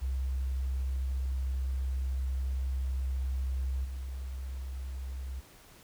sine tone with level steps, 65.5 Hz, C2, 2 cents sharp, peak -29 / -35 dBFS, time 0.01-5.41 s, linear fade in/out 20 ms, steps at 3.84 s, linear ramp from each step 10 ms, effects pink hiss -56 dBFS RMS until 5.83 s

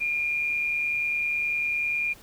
sine tone with amplitude modulation, 2414 Hz, D7, 47 cents sharp, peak -22 dBFS, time 0-2.14 s, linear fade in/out 20 ms, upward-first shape sine, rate 150 Hz, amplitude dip 40%, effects pink hiss -51 dBFS RMS until 2.22 s

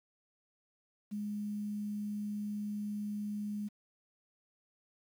sine tone with quantisation, 207.7 Hz, G#3, in tune, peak -35 dBFS, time 1.11-3.69 s, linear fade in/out 20 ms, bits 10, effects none

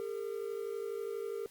triangle tone pair together, 403.7 / 455.9 Hz, G#4 / A#4, -49 / -39 cents, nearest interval major second, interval 210 cents, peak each -37 / -37 dBFS, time 0-1.46 s, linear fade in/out 0 ms, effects white hiss -61 dBFS RMS until 1.5 s + Opus 48 kbps

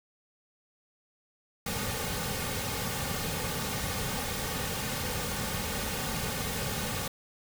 pink noise with comb filter, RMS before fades -33 dBFS, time 1.66-7.08 s, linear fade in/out 5 ms, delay 3 ms, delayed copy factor -0.65, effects none

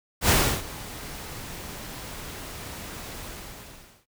pink noise with ADSR envelope, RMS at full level -18 dBFS, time 0.21-4.06 s, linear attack 83 ms, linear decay 330 ms, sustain -20 dB, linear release 830 ms, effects noise-tail reverb RT60 0.1 s tail -22 dB re dry

